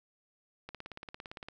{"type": "click train", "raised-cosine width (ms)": 0.3, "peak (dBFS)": -27, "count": 15, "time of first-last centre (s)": [0.69, 1.485], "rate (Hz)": 17.6, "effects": []}